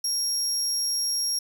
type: tone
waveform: 30% pulse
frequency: 5588 Hz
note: F8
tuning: in tune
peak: -20 dBFS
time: 0.04-1.39 s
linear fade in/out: 5 ms
effects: none